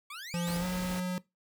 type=exponential sweep; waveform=20% pulse; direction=up; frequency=1103 to 5270 Hz; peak=-36 dBFS; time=0.1-0.57 s; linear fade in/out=5 ms
type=tone with pitch glide; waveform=square; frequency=173 to 181.81 Hz; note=F3 to F#3; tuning=-16 to -30 cents; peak=-31 dBFS; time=0.34-1.18 s; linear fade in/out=0 ms; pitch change=+86 cents; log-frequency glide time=0.59-0.65 s
type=noise; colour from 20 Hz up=pink; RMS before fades=-41 dBFS; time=0.47-1 s; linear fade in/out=2 ms
effects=noise-tail reverb RT60 0.2 s tail -21 dB re dry